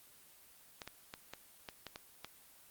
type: clicks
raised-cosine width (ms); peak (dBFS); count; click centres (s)
0.2; -26; 8; 0.818 / 0.876 / 1.139 / 1.336 / 1.688 / 1.867 / 1.959 / 2.246
effects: white hiss -61 dBFS RMS until 2.7 s + Opus 24 kbps